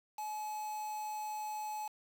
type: tone with quantisation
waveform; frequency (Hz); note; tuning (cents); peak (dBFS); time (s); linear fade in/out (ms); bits
triangle; 854; G#5; +48; -36; 0.18-1.88; 5; 8
effects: none